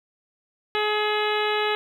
harmonic tone with a mistuned harmonic, 422.8 Hz, G#4, 31 cents sharp, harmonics 1 / 2 / 3 / 4 / 5 / 6 / 7 / 8 / 9, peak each -25 / -28 / -30 / -31 / -32 / -33 / -33 / -34 / -35 dBFS, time 0.75-1.75 s, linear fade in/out 0 ms, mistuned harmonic 9, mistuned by +40 cents, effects 9-bit

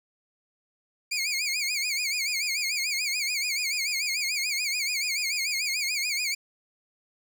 20% pulse tone with vibrato, 2302 Hz, D7, 35 cents flat, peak -21 dBFS, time 1.11-6.35 s, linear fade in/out 10 ms, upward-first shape sine, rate 6.9 Hz, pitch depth 140 cents each way, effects none

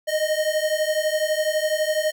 square beating tone pair, 612 / 624 Hz, D#5 / D#5, -29 / +5 cents, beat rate 12 Hz, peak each -24 dBFS, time 0.07-2.12 s, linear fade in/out 20 ms, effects none

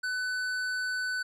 triangle tone with hard clipping, 1500 Hz, F#6, 23 cents sharp, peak -31 dBFS, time 0.03-1.23 s, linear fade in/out 10 ms, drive 14 dB, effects none

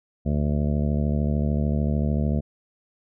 harmonic tone, 73.42 Hz, D2, in tune, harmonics 1 / 2 / 3 / 4 / 5 / 6 / 7 / 8 / 9, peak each -24 / -25 / -26 / -38 / -38 / -40 / -38 / -39 / -38 dBFS, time 0.25-2.41 s, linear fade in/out 20 ms, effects none

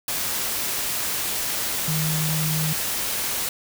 sine tone in noise, 156.3 Hz, D#3, 8 cents sharp, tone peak -23 dBFS, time 1.88-2.73 s, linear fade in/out 2 ms, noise white, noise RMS -26 dBFS, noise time 0.08-3.49 s, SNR 0 dB, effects none

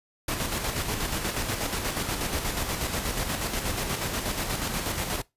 pink noise with tremolo, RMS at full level -28 dBFS, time 0.28-5.22 s, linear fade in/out 5 ms, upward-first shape square, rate 8.3 Hz, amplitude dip 40%, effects noise-tail reverb RT60 0.2 s tail -21 dB re dry + resampled to 32000 Hz

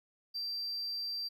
triangle tone, 4700 Hz, D8, 1 cent sharp, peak -33 dBFS, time 0.34-1.29 s, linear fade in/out 20 ms, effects tanh soft clip ceiling -30 dBFS

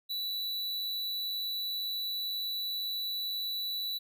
square tone, 3951 Hz, B7, in tune, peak -33 dBFS, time 0.09-3.99 s, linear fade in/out 20 ms, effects none

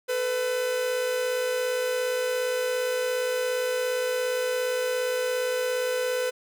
45% pulse tone pair together, 444.7 / 502 Hz, A4 / B4, +18 / +28 cents, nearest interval major second, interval 210 cents, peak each -34 / -25 dBFS, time 0.08-6.31 s, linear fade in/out 20 ms, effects none

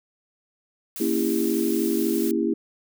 blue noise, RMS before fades -34 dBFS, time 0.96-2.31 s, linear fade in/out 0 ms
sine chord, A# diminished seventh, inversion none, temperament equal with one note detuned, 233.1 / 277.2 / 329.6 / 401.6 Hz, A#3 / C#4 / E4 / G4, 0 / 0 / 0 / +42 cents, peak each -26 / -28 / -24 / -27 dBFS, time 1-2.54 s, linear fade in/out 5 ms
effects none

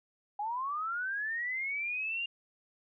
sine linear sweep, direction up, 806 to 2817 Hz, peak -32 dBFS, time 0.39-2.26 s, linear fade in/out 5 ms, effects none

